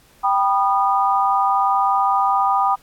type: chord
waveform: sine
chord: G augmented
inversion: none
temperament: just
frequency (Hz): 784 / 980 / 1225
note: G5 / B5 / D#6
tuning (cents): 0 / -14 / -27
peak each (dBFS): -18 / -20 / -19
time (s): 0.23-2.76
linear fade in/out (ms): 20
effects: pink hiss -53 dBFS RMS until 2.82 s + AAC 64 kbps